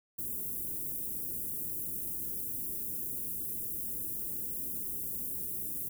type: band-stop noise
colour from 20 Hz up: white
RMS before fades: -37 dBFS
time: 0.18-5.89 s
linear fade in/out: 10 ms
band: 380 to 11000 Hz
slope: 24 dB/octave
effects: none